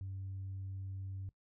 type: tone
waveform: sine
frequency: 96.1 Hz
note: G2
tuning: 34 cents flat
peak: -39 dBFS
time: 0.01-1.29 s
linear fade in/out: 0 ms
effects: noise-tail reverb RT60 0.1 s tail -19 dB re dry + tanh soft clip ceiling -37 dBFS